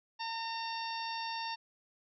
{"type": "harmonic tone", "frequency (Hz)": 911, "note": "A#5", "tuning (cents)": -40, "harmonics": [1, 2, 3, 4, 5, 6], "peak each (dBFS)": [-38, -46, -45, -47, -45, -46], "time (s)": [0.19, 1.56], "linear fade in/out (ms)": 20, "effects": []}